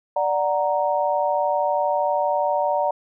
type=chord; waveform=sine; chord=D augmented; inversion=none; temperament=equal; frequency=587.3 / 740 / 932.3 Hz; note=D5 / F#5 / A#5; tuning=0 / 0 / 0 cents; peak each=-22 / -24 / -23 dBFS; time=0.16-2.91 s; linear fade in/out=5 ms; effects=none